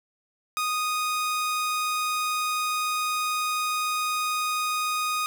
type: tone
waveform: sawtooth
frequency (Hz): 1241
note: D#6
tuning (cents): -5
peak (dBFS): -21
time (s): 0.57-5.26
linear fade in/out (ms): 0
effects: none